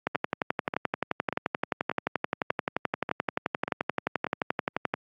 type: two click trains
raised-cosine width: 0.5 ms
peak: -10 / -14 dBFS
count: 57 / 8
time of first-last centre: 0.07-4.94 / 0.15-4.268 s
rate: 11.5 / 1.7 Hz
effects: high-pass 150 Hz 12 dB/octave + AAC 64 kbps